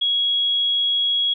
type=tone; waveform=sine; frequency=3322 Hz; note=G#7; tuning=in tune; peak=-17 dBFS; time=0.01-1.34 s; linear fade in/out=10 ms; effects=none